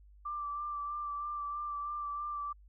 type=tone with vibrato; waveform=sine; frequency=1174.7 Hz; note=D6; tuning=in tune; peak=-35 dBFS; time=0.25-2.53 s; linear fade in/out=10 ms; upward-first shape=sine; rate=3.1 Hz; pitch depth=22 cents each way; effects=added 50 Hz sine -55 dBFS peak until 2.68 s